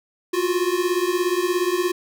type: beating tone pair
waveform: square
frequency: 349.2 / 366.2 Hz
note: F4 / F#4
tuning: 0 / -18 cents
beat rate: 17 Hz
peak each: -23 dBFS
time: 0.33-1.92 s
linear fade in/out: 10 ms
effects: none